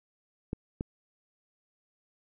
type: clicks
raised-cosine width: 3 ms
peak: -19 dBFS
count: 2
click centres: 0.531 / 0.809 s
effects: none